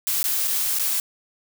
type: noise with dropouts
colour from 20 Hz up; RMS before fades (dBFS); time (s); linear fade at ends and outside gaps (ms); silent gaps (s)
blue; -23; 0.07-1; 1; 0.23-0.24 / 0.474-0.478 / 0.788-0.795
effects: none